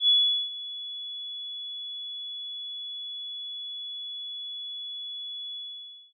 sine tone with ADSR envelope, 3404 Hz, G#7, 42 cents sharp, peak -16 dBFS, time 0-6.13 s, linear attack 83 ms, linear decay 410 ms, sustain -18 dB, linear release 580 ms, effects none

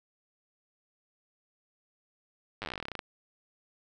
slowing click train, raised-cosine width 0.3 ms, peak -20 dBFS, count 19, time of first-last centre 2.62-2.992 s, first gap 9 ms, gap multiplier 1.09, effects none

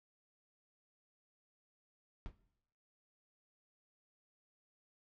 brown noise with exponential decay, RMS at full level -41 dBFS, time 2.26-2.36 s, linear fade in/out 0 ms, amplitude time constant 21 ms, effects noise-tail reverb RT60 0.8 s tail -18 dB re dry + low-pass 4000 Hz 12 dB/octave

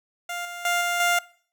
15% pulse tone with level steps, 700 Hz, F5, 4 cents sharp, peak -23 / -28 / -15 / -17 / -13 dBFS, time 0.29-1.19 s, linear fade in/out 5 ms, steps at 0.45 / 0.65 / 0.81 / 1 s, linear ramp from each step 2 ms, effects noise-tail reverb RT60 0.5 s tail -21 dB re dry

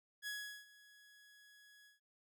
sawtooth tone with ADSR envelope, 1676 Hz, G#6, 15 cents sharp, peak -37 dBFS, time 0.22-2 s, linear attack 51 ms, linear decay 380 ms, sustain -21 dB, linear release 140 ms, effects none

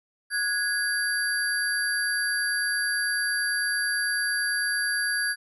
sine tone cluster, 1462 / 1661 / 4711 / 11080 Hz, F#6 / G#6 / D8 / F9, -21 / 0 / +5 / -15 cents, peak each -31 / -26 / -32 / -31 dBFS, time 0.3-5.36 s, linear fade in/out 50 ms, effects none

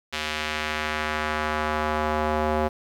square tone with band-pass filter sweep, 76.7 Hz, D#2, 24 cents flat, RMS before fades -26 dBFS, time 0.12-2.69 s, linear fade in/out 20 ms, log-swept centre 3000 to 670 Hz, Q 1.1, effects 8-bit

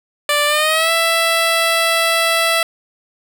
10% pulse tone with pitch glide, 587.3 to 663 Hz, D5 to E5, 0 to +10 cents, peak -5 dBFS, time 0.29-2.63 s, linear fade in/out 2 ms, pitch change +210 cents, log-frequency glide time 0.46-0.91 s, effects none

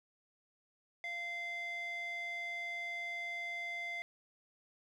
square tone with band-pass filter, 692 Hz, F5, 16 cents flat, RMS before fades -41 dBFS, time 1.04-4.02 s, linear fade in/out 0 ms, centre 2100 Hz, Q 3.1, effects none

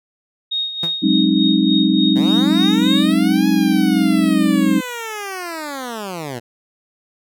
sine tone with tremolo, 3729 Hz, A#7, in tune, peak -17 dBFS, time 0.51-3.12 s, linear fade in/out 10 ms, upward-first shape sine, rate 3.4 Hz, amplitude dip 65%
sawtooth tone with exponential decay, 168.8 Hz, E3, 41 cents sharp, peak -18 dBFS, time 0.83-0.96 s, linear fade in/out 5 ms, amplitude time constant 27 ms
sine chord, Ab dominant seventh, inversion third, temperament equal with one note detuned, 185 / 207.7 / 266.7 / 311.1 Hz, Gb3 / Ab3 / C4 / Eb4, 0 / 0 / +33 / 0 cents, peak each -19 / -18 / -18 / -16 dBFS, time 1.02-4.81 s, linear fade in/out 20 ms
10% pulse linear two-way sweep, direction up then down, 113.1 to 842 to 113.1 Hz, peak -17 dBFS, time 2.15-6.4 s, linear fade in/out 20 ms, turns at 3.48 s
effects none

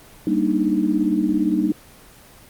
sine chord, Eb major seventh, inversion first, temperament equal, 196 / 233.1 / 293.7 / 311.1 Hz, G3 / Bb3 / D4 / Eb4, 0 / 0 / 0 / 0 cents, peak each -23 / -24 / -23 / -20 dBFS, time 0.27-1.72 s, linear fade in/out 2 ms, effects pink hiss -46 dBFS RMS until 2.49 s + Opus 24 kbps

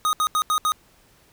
square tone bursts at uneven times, 1244.5 Hz, D#6, in tune, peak -19 dBFS, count 5, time 0.05-0.13 / 0.2-0.27 / 0.35-0.42 / 0.5-0.58 / 0.65-0.72 s, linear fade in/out 0 ms, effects pink hiss -57 dBFS RMS until 1.32 s

